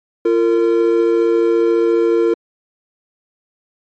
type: tone pair together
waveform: triangle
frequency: 343.4 / 457.8 Hz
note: F4 / A#4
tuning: -29 / -31 cents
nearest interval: perfect fourth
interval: 498 cents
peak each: -12 dBFS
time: 0.25-2.34 s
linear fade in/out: 5 ms
effects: MP3 32 kbps